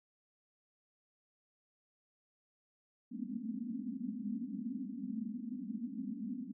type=band-pass noise; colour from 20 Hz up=pink; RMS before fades=-41 dBFS; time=3.11-6.53 s; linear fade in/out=20 ms; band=200 to 270 Hz; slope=96 dB/octave; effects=none